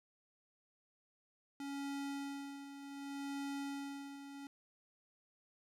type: tone with tremolo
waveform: square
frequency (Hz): 279.5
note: C#4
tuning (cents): +14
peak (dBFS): -40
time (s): 1.6-4.47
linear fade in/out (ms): 2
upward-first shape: sine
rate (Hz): 0.66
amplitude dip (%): 65
effects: low-pass 11000 Hz 12 dB/octave + 12-bit